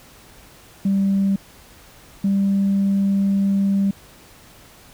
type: tone pair in turn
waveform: sine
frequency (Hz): 196 / 197.14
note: G3 / G3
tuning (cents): 0 / +10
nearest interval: unison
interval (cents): 10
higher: second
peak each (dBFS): -14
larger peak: neither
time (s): 0.85-1.36 / 2.24-3.91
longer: second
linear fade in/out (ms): 5
effects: tanh soft clip ceiling -12 dBFS + pink hiss -47 dBFS RMS until 4.93 s